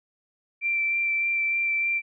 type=tone with vibrato; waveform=sine; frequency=2349 Hz; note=D7; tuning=in tune; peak=-22 dBFS; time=0.61-2.02 s; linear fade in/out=50 ms; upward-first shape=sine; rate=3.3 Hz; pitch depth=11 cents each way; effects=none